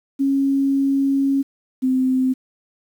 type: tone pair in turn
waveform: sine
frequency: 274.3 / 258.9 Hz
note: C#4 / C4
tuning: -18 / -18 cents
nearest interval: minor second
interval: 100 cents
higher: first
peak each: -15 dBFS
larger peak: neither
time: 0.19-1.43 / 1.82-2.34 s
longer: first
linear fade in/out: 20 ms
effects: 8-bit